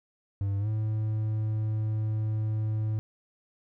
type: tone with pitch glide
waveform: triangle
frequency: 99.4 to 108.4 Hz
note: G2 to A2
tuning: +25 to -25 cents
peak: -24 dBFS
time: 0.41-2.99 s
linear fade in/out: 0 ms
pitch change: +150 cents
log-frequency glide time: 0.59-0.68 s
effects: none